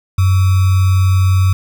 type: tone with sample-and-hold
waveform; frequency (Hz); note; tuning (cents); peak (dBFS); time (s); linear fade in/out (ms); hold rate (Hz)
sine; 93.9; F#2; +26; -8; 0.18-1.53; 5; 1225
effects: none